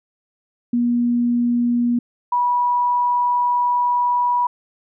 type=tone pair in turn; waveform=sine; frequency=240 / 974.8 Hz; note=B3 / B5; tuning=-49 / -23 cents; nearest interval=2 octaves; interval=2426 cents; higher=second; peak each=-15 dBFS; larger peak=neither; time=0.73-1.99 / 2.32-4.47 s; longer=second; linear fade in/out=5 ms; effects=none